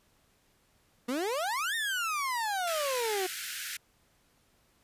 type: exponential two-way sweep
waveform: 30% pulse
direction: up then down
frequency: 233.1 to 1864.7 to 360.7 Hz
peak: -27 dBFS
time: 1.08-3.27 s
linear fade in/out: 10 ms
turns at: 1.75 s
type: high-pass noise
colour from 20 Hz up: pink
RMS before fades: -38 dBFS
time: 2.67-3.77 s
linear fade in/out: 5 ms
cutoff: 1400 Hz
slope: 96 dB/octave
effects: pink hiss -68 dBFS RMS until 4.83 s + resampled to 32000 Hz